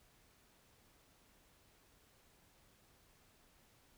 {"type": "silence", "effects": ["pink hiss -69 dBFS RMS until 3.97 s"]}